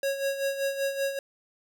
square tone with tremolo, 550 Hz, C#5, 14 cents flat, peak -25 dBFS, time 0.03-1.19 s, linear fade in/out 2 ms, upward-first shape sine, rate 5.2 Hz, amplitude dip 65%, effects none

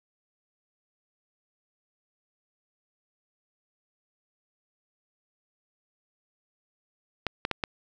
clicks, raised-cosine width 0.3 ms, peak -11 dBFS, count 4, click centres 7.267 / 7.451 / 7.513 / 7.638 s, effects none

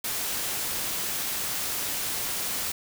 white noise, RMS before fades -30 dBFS, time 0.04-2.72 s, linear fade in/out 5 ms, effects none

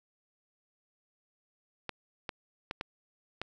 clicks, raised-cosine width 0.3 ms, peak -19 dBFS, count 5, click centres 1.893 / 2.292 / 2.711 / 2.811 / 3.416 s, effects none

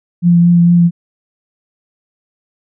sine tone with vibrato, 172.6 Hz, F3, 20 cents flat, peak -5 dBFS, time 0.22-0.91 s, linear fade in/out 50 ms, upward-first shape triangle, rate 4.4 Hz, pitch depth 17 cents each way, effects none

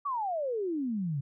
sine exponential sweep, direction down, 1174.7 to 132 Hz, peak -29 dBFS, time 0.05-1.21 s, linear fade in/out 10 ms, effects none

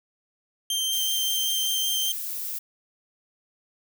sawtooth tone with vibrato, 3146 Hz, G7, 6 cents sharp, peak -21 dBFS, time 0.7-2.12 s, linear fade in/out 2 ms, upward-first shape sine, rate 5.2 Hz, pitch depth 9 cents each way
violet noise, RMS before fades -32 dBFS, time 0.92-2.59 s, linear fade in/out 10 ms
effects none

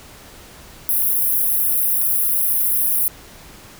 white high-pass noise, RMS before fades -18 dBFS, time 0.89-3.08 s, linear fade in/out 0 ms, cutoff 10000 Hz, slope 96 dB/octave, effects pink hiss -42 dBFS RMS until 3.79 s

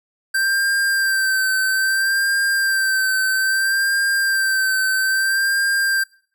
square tone with vibrato, 1568 Hz, G6, in tune, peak -17 dBFS, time 0.34-6.04 s, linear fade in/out 10 ms, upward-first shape sine, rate 0.61 Hz, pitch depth 34 cents each way, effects noise-tail reverb RT60 0.5 s tail -24 dB re dry

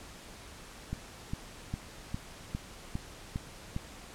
click train, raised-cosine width 5 ms, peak -21 dBFS, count 8, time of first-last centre 0.93-3.764 s, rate 2.47 Hz, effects pink hiss -49 dBFS RMS until 4.14 s + low-pass 10000 Hz 12 dB/octave

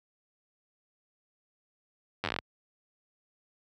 slowing click train, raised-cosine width 0.3 ms, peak -14 dBFS, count 10, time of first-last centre 2.24-2.388 s, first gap 10 ms, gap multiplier 1.12, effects high-pass 60 Hz 12 dB/octave

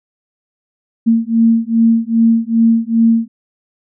sine beating tone pair, 226.9 / 229.4 Hz, A#3 / A#3, -47 / -28 cents, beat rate 2.5 Hz, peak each -12 dBFS, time 1.06-3.28 s, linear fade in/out 20 ms, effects none

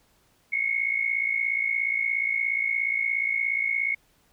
sine tone pair together, 2160 / 2217 Hz, C#7 / C#7, -45 / 0 cents, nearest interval unison, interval 45 cents, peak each -26 / -26 dBFS, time 0.52-3.95 s, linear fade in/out 10 ms, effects pink hiss -64 dBFS RMS until 4.32 s

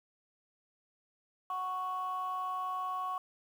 sine tone pair together, 740 / 1108.7 Hz, F#5 / C#6, 0 / 0 cents, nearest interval perfect fifth, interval 700 cents, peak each -38 / -33 dBFS, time 1.5-3.18 s, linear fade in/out 2 ms, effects tanh soft clip ceiling -29 dBFS + 10-bit

